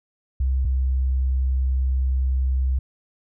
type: tone pair in turn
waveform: sine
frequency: 65.41 / 65.08 Hz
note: C2 / C2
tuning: 0 / -9 cents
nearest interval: unison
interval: 9 cents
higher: first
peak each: -18 dBFS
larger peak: neither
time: 0.4-0.65 / 0.65-2.79 s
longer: second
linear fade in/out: 5 ms
effects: none